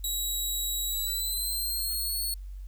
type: tone with pitch glide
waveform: 10% pulse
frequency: 3862 to 4385 Hz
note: B7 to C#8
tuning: -39 to -20 cents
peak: -22 dBFS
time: 0.04-2.34 s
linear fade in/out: 2 ms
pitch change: +219 cents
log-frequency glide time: 0.85-2.19 s
effects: added 47 Hz sine -37 dBFS peak until 2.67 s + white hiss -67 dBFS RMS until 2.67 s